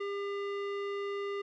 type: tone with low-pass filter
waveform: square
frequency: 401.5 Hz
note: G4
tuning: 41 cents sharp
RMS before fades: -36 dBFS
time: 0-1.42 s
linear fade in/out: 10 ms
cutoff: 2500 Hz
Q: 1.1
effects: none